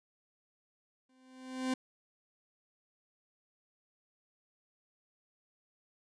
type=tone with exponential growth; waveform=40% pulse; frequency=258.4 Hz; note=C4; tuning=21 cents flat; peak=-28 dBFS; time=1.09-1.74 s; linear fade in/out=5 ms; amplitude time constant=140 ms; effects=resampled to 22050 Hz